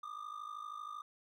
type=ring-modulated tone; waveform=triangle; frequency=1207 Hz; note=D6; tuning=47 cents sharp; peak=-38 dBFS; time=0.03-1.02 s; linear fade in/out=2 ms; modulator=26.4 Hz; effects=none